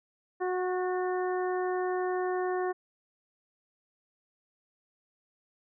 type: harmonic tone with a mistuned harmonic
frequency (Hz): 366.3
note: F#4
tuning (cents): -17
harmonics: 1 / 2 / 3 / 4 / 5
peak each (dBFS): -29 / -34 / -39 / -44 / -42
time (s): 0.4-2.73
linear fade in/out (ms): 20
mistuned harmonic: 5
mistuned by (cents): -26
effects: none